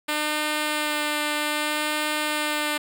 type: tone with vibrato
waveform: 5% pulse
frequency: 300.8 Hz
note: D4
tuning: 42 cents sharp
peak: -12 dBFS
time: 0.08-2.78 s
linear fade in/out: 10 ms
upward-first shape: sine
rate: 0.63 Hz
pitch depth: 12 cents each way
effects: none